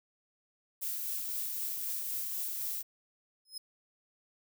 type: noise with tremolo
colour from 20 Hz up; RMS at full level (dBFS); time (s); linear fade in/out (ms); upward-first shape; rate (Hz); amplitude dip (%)
violet; -35; 0.81-2.83; 20; triangle; 3.9; 30
type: tone with exponential growth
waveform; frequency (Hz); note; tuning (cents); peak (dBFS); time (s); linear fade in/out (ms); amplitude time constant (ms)
sawtooth; 5120; D#8; +49; -33; 3.45-3.58; 5; 28
effects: none